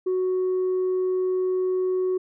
sine tone, 370 Hz, F#4, in tune, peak -19 dBFS, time 0.06-2.18 s, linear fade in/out 10 ms, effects tanh soft clip ceiling -19 dBFS

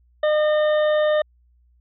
harmonic tone, 608 Hz, D#5, 40 cents flat, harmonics 1 / 2 / 3 / 5 / 6, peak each -16 / -30 / -29 / -40 / -36 dBFS, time 0.23-1.22 s, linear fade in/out 5 ms, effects added 60 Hz sine -55 dBFS peak until 1.8 s

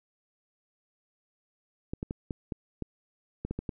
clicks, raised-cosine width 3 ms, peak -20 dBFS, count 10, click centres 1.935 / 2.029 / 2.109 / 2.308 / 2.522 / 2.823 / 3.45 / 3.51 / 3.59 / 3.692 s, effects none

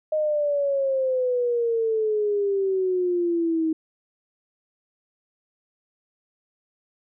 sine exponential sweep, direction down, 622.3 to 316.1 Hz, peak -20 dBFS, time 0.12-3.73 s, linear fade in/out 5 ms, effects none

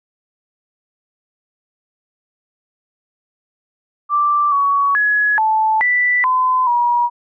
sine tone with pitch steps, 1174 / 1124 / 1685 / 874 / 1975 / 1020 / 959 Hz, D6 / C#6 / G#6 / A5 / B6 / C6 / A#5, -1 / +24 / +25 / -12 / 0 / -44 / +49 cents, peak -12 dBFS, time 4.09-7.1 s, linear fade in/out 50 ms, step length 430 ms, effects none

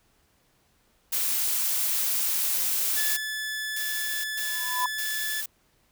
blue noise, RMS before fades -26 dBFS, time 1.12-3.17 s, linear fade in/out 10 ms
sawtooth tone, 1731 Hz, A6, 29 cents flat, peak -26 dBFS, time 2.96-5.42 s, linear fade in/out 20 ms
blue noise bursts, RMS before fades -33 dBFS, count 3, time 3.76-5.46 s, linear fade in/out 5 ms, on 480 ms, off 130 ms
sine tone with exponential growth, 1000 Hz, B5, 21 cents sharp, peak -21 dBFS, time 4.42-4.86 s, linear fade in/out 2 ms, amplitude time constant 94 ms
effects pink hiss -66 dBFS RMS until 5.91 s

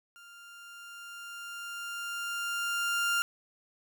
30% pulse tone with level ramp, 1396.9 Hz, F6, in tune, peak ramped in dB -48 to -23 dBFS, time 0.16-3.22 s, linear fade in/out 0 ms, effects none

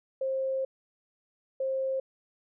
sine tone bursts at uneven times, 531 Hz, C5, 25 cents sharp, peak -27 dBFS, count 2, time 0.21-0.65 / 1.6-2 s, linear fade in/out 5 ms, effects none

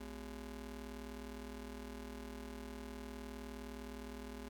25% pulse ring-modulated tone, 155.56 Hz, D#3, in tune, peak -39 dBFS, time 0-4.49 s, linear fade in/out 10 ms, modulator 97.6 Hz, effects none

